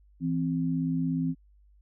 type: tone pair together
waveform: sine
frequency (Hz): 164.7 / 261.6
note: E3 / C4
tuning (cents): -1 / 0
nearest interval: minor sixth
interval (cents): 801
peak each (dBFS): -28 / -28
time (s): 0.2-1.35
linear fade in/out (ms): 50
effects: added 50 Hz sine -56 dBFS peak until 1.81 s